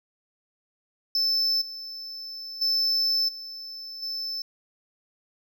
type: tone with level steps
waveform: triangle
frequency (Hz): 5274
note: E8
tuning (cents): 0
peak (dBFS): -20 / -34 / -20 / -35 / -28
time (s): 1.15-4.42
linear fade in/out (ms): 2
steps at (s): 1.61 / 2.61 / 3.28 / 4.02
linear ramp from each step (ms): 10
effects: none